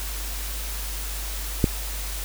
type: click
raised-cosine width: 3 ms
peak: -4 dBFS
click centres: 1.642 s
effects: added 50 Hz sine -30 dBFS peak until 2.24 s + white hiss -34 dBFS RMS until 2.24 s